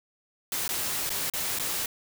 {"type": "noise with dropouts", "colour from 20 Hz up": "white", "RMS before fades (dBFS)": -30, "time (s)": [0.52, 1.86], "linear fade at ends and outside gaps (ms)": 2, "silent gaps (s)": [[0.679, 0.69], [1.094, 1.102], [1.299, 1.336], [1.588, 1.596]], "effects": []}